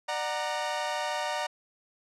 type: chord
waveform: sawtooth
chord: D augmented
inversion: none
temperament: equal with one note detuned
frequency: 597.3 / 740 / 932.3 Hz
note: D5 / F#5 / A#5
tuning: +29 / 0 / 0 cents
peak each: -30 / -31 / -29 dBFS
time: 0.08-1.47 s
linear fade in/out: 10 ms
effects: low-pass 7000 Hz 12 dB/octave